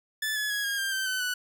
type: tone with pitch steps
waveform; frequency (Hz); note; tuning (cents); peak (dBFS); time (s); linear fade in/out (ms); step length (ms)
sawtooth; 1744 / 1704.2 / 1665.2 / 1627.2 / 1590 / 1553.7 / 1518.2 / 1483.6; A6 / G#6 / G#6 / G#6 / G6 / G6 / F#6 / F#6; -16 / +44 / +4 / -36 / +24 / -16 / +44 / +4; -24; 0.22-1.34; 5; 140
effects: none